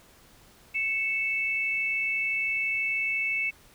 sine tone pair together, 2217 / 2634 Hz, C#7 / E7, 0 / -2 cents, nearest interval minor third, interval 298 cents, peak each -28 dBFS, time 0.74-3.51 s, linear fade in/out 20 ms, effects pink hiss -56 dBFS RMS until 3.74 s

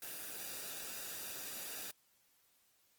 white noise with comb filter, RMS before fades -45 dBFS, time 0.02-1.91 s, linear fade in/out 2 ms, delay 0.94 ms, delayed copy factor -0.5, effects white hiss -73 dBFS RMS until 2.98 s + Opus 24 kbps

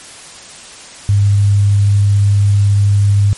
sine tone, 101.1 Hz, G#2, 46 cents flat, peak -7 dBFS, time 1.09-3.33 s, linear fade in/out 0 ms, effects white hiss -34 dBFS RMS until 3.37 s + MP3 48 kbps

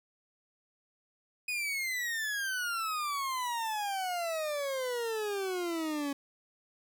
40% pulse exponential sweep, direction down, 2504 to 277.2 Hz, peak -31 dBFS, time 1.48-6.13 s, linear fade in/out 5 ms, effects 11-bit

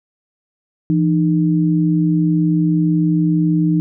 sine tone pair together, 167.46 / 305.7 Hz, E3 / D#4, +28 / -30 cents, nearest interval minor seventh, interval 1042 cents, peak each -14 / -16 dBFS, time 0.9-3.8 s, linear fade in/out 0 ms, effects none

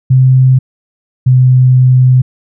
sine tone pair in turn, 130 / 127.84 Hz, C3 / C3, -11 / -40 cents, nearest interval unison, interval 29 cents, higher first, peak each -3 dBFS, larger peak neither, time 0.1-0.59 / 1.26-2.22 s, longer second, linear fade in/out 10 ms, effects none

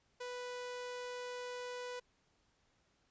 sawtooth tone, 493.9 Hz, B4, in tune, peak -38 dBFS, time 0.2-2 s, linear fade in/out 10 ms, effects pink hiss -75 dBFS RMS until 3.1 s + resampled to 16000 Hz

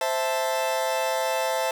40% pulse chord, A minor, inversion first, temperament equal, 523.3 / 659.3 / 880 Hz, C5 / E5 / A5, 0 / 0 / 0 cents, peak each -27 dBFS, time 0.01-1.71 s, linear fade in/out 2 ms, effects none

